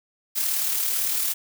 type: noise with amplitude modulation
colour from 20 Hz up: blue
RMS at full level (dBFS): -23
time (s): 0.35-1.34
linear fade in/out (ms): 20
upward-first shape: sine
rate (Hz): 37.8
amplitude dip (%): 35
effects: none